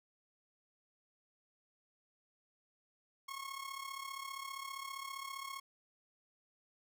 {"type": "tone with amplitude modulation", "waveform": "sawtooth", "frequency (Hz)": 1090, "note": "C#6", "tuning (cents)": -29, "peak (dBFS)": -36, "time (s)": [3.28, 5.6], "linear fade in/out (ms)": 10, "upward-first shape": "sine", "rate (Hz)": 35.1, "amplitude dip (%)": 70, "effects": []}